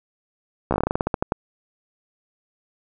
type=slowing click train; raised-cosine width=1 ms; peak=-6 dBFS; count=15; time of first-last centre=0.71-1.321 s; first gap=14 ms; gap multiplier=1.16; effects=none